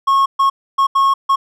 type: tone bursts at uneven times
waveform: triangle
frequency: 1092 Hz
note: C#6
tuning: 26 cents flat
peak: -8 dBFS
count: 5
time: 0.07-0.26 / 0.39-0.5 / 0.78-0.87 / 0.95-1.14 / 1.29-1.36 s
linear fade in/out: 10 ms
effects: none